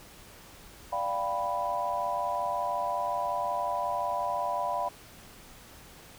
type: chord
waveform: sine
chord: G dominant seventh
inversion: second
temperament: equal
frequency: 587.3 / 698.5 / 784 / 987.8 Hz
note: D5 / F5 / G5 / B5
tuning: 0 / 0 / 0 / 0 cents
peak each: -35 / -33 / -36 / -31 dBFS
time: 0.92-4.89 s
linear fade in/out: 10 ms
effects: pink hiss -51 dBFS RMS until 6.18 s